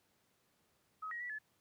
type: tone with pitch steps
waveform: sine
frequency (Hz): 1272 / 1894 / 1951 / 1722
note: D#6 / A#6 / B6 / A6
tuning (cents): +38 / +27 / -22 / -38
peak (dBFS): -40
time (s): 1.02-1.388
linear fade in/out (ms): 10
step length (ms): 92
effects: pink hiss -75 dBFS RMS until 1.6 s + high-pass 100 Hz 12 dB/octave